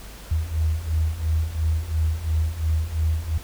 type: beating tone pair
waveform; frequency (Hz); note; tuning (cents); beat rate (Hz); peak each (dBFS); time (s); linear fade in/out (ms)
sine; 77.78 / 80.68; D#2 / E2; 0 / -37; 2.9; -25 / -22; 0.31-3.38; 5
effects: added 50 Hz sine -40 dBFS peak until 3.43 s + pink hiss -43 dBFS RMS until 3.43 s